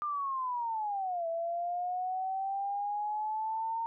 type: linear two-way sweep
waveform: sine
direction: down then up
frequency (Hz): 1207 to 659.3 to 918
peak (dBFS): -31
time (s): 0.02-3.86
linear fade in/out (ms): 0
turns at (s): 1.27
effects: none